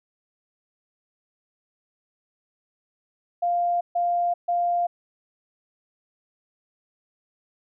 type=tone bursts; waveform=sine; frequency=698.5 Hz; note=F5; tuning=in tune; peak=-20 dBFS; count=3; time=3.42-4.87 s; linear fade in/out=10 ms; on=390 ms; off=140 ms; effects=none